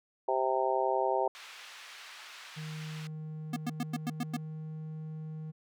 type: harmonic tone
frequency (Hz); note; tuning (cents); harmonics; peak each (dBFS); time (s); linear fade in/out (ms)
130.81; C3; 0; 3 / 4 / 5 / 6 / 7; -33 / -33 / -33 / -33 / -33; 0.28-1.28; 5
type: band-pass noise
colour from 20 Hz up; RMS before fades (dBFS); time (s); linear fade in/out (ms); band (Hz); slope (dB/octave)
white; -49; 1.35-3.07; 0; 1100 to 3300; 12
type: tone with pitch glide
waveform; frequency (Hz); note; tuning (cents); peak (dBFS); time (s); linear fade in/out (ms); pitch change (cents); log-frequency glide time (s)
triangle; 155.56 to 156.46; D#3 to D#3; 0 to +10; -36; 2.56-5.52; 20; +10; 3.69-4.64
type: tone bursts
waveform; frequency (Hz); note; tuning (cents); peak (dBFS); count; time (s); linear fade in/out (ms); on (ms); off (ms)
square; 242; B3; -35; -31; 7; 3.53-4.368; 5; 34; 100
effects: none